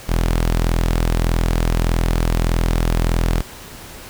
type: tone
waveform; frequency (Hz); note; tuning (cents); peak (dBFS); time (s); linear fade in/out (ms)
sawtooth; 41.65; E1; +19; -11; 0.08-3.42; 20
effects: pink hiss -37 dBFS RMS until 4.09 s